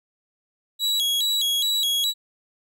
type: tone with vibrato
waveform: 40% pulse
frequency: 3600 Hz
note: A7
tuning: 39 cents sharp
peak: -19 dBFS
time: 0.79-2.14 s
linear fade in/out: 50 ms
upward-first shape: square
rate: 2.4 Hz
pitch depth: 140 cents each way
effects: none